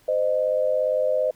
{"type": "tone pair together", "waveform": "sine", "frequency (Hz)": [516, 613.6], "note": ["C5", "D#5"], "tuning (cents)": [-24, -24], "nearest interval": "minor third", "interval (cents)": 300, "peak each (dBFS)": -22, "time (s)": [0.08, 1.31], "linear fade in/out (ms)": 5, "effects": ["pink hiss -58 dBFS RMS until 1.35 s"]}